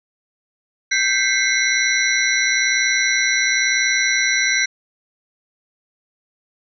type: tone cluster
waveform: sine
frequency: 1566 / 2010 / 2131 / 4001 / 5850 Hz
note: G6 / B6 / C7 / B7 / F#8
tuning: -2 / +30 / +31 / +22 / -21 cents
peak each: -21 / -23 / -20 / -23 / -23 dBFS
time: 0.91-4.66 s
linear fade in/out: 10 ms
effects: none